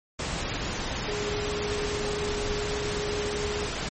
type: tone in noise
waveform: sine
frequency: 415.3 Hz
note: G#4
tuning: in tune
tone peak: -30 dBFS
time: 1.08-3.67 s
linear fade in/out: 5 ms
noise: pink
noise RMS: -31 dBFS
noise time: 0.19-3.89 s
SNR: -2 dB
effects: low-pass 12000 Hz 12 dB/octave + MP3 32 kbps